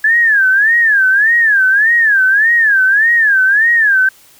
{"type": "tone with vibrato", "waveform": "sine", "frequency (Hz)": 1693, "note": "G#6", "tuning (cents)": 33, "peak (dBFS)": -7, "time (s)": [0.04, 4.09], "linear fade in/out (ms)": 5, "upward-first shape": "sine", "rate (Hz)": 1.7, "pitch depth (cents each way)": 190, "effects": ["white hiss -45 dBFS RMS until 4.39 s"]}